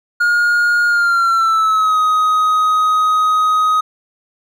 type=tone with pitch glide; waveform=triangle; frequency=1427 to 1256.7 Hz; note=F6 to D#6; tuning=+37 to +17 cents; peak=-9 dBFS; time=0.2-3.81 s; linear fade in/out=10 ms; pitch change=-220 cents; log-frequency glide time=0.87-1.99 s; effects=none